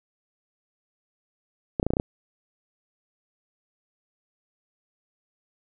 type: clicks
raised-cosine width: 2 ms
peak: -10 dBFS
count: 7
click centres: 1.798 / 1.829 / 1.866 / 1.905 / 1.936 / 1.969 / 1.999 s
effects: none